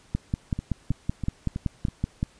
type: two click trains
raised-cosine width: 5 ms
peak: -12 / -17 dBFS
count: 12 / 5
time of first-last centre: 0.15-2.229 / 0.59-1.884 s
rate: 5.29 / 3.09 Hz
effects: pink hiss -57 dBFS RMS until 2.39 s + resampled to 22050 Hz